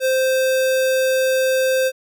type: tone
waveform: square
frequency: 522 Hz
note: C5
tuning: 4 cents flat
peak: -16 dBFS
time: 0-1.92 s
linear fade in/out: 50 ms
effects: none